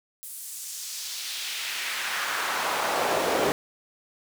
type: noise with high-pass filter sweep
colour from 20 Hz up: brown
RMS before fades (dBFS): -29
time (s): 0.23-3.52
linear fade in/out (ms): 0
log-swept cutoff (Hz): 11000 to 410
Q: 1.3
effects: none